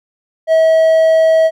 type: tone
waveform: triangle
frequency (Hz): 644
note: E5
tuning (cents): -41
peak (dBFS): -5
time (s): 0.47-1.51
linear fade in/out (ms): 50
effects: none